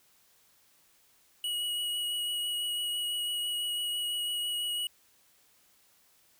square tone with vibrato, 2912 Hz, F#7, 28 cents flat, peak -31 dBFS, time 1.44-4.87 s, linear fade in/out 2 ms, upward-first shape triangle, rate 6 Hz, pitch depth 14 cents each way, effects white hiss -65 dBFS RMS until 6.39 s

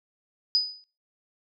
sine tone with exponential decay, 4976 Hz, D#8, 1 cent flat, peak -16 dBFS, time 0.55-0.84 s, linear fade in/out 0 ms, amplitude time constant 61 ms, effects noise-tail reverb RT60 0.4 s tail -21 dB re dry

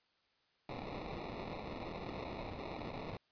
blue noise with sample-and-hold, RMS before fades -44 dBFS, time 0.69-3.17 s, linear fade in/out 2 ms, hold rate 1575 Hz, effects white hiss -75 dBFS RMS until 3.31 s + resampled to 11025 Hz

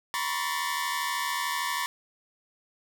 sawtooth tone cluster, 961 / 1034 / 1126 / 1772 Hz, B5 / C6 / C#6 / A6, -48 / -21 / +27 / +12 cents, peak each -30 dBFS, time 0.14-1.86 s, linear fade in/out 0 ms, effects none

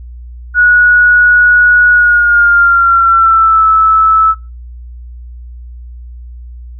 sine tone with pitch glide, 1460 to 1308.2 Hz, F#6 to E6, -24 to -14 cents, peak -4 dBFS, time 0.54-4.35 s, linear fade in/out 50 ms, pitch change -190 cents, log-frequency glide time 1.91-3.66 s, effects noise-tail reverb RT60 0.3 s tail -21 dB re dry + added 60 Hz sine -26 dBFS peak until 6.79 s

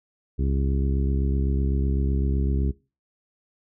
harmonic tone, 67.9 Hz, C#2, 35 cents flat, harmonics 1 / 2 / 3 / 4 / 5 / 6, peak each -22 / -28 / -32 / -34 / -36 / -38 dBFS, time 0.38-2.72 s, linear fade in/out 20 ms, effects noise-tail reverb RT60 0.3 s tail -20 dB re dry

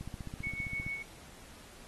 click train, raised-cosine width 5 ms, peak -28 dBFS, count 14, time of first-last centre 0.01-0.865 s, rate 15.2 Hz
sine tone with tremolo, 2217 Hz, C#7, in tune, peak -33 dBFS, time 0.43-1.03 s, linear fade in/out 10 ms, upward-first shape sine, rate 6.7 Hz, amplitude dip 60%
effects pink hiss -54 dBFS RMS until 1.87 s + AAC 32 kbps

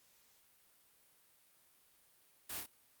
white noise with echo, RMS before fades -44 dBFS, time 2.49-2.61 s, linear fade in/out 10 ms, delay 27 ms, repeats 2, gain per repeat -3 dB, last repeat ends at 2.664 s, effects white hiss -69 dBFS RMS until 3 s + Opus 48 kbps

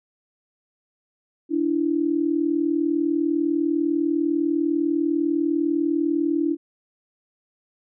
sine tone pair together, 293.7 / 333.7 Hz, D4 / E4, 0 / +21 cents, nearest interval major second, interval 221 cents, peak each -22 / -22 dBFS, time 1.49-6.57 s, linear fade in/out 50 ms, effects none

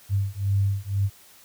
sine beating tone pair, 98 / 100 Hz, G2 / G2, 0 / +35 cents, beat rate 2 Hz, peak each -24 dBFS, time 0.09-1.1 s, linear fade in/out 50 ms, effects white hiss -52 dBFS RMS until 1.44 s

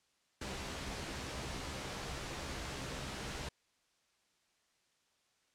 pink noise with comb filter, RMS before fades -42 dBFS, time 0.41-3.49 s, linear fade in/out 5 ms, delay 15 ms, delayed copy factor +0.55, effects white hiss -75 dBFS RMS until 5.54 s + low-pass 7000 Hz 12 dB/octave

